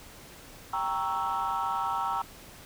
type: chord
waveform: sine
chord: G diminished seventh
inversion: none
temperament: equal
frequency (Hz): 784 / 932.3 / 1108.7 / 1318.5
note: G5 / Bb5 / Db6 / Fb6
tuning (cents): 0 / 0 / 0 / 0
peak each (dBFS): -32 / -30 / -34 / -31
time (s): 0.73-2.22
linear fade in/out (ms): 5
effects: tanh soft clip ceiling -22 dBFS + pink hiss -49 dBFS RMS until 2.65 s